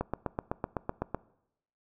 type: click train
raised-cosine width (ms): 1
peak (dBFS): -16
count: 10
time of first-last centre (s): 0.01-1.146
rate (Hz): 7.92
effects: noise-tail reverb RT60 0.8 s tail -21 dB re dry